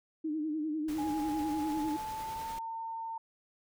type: tone with vibrato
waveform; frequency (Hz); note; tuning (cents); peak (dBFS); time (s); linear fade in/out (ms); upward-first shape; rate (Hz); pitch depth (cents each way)
sine; 308; D#4; -17; -31; 0.24-1.97; 10; sine; 10; 67
type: noise with tremolo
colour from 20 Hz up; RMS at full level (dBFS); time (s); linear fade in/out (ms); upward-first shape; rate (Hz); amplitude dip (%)
pink; -46; 0.88-2.59; 5; sine; 10; 25
type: tone with pitch glide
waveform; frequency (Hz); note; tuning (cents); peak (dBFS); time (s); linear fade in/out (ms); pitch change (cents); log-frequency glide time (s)
sine; 830.6 to 905.8; G#5 to A#5; 0 to -50; -36; 0.98-3.18; 5; +150; 1.47-2.57
effects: none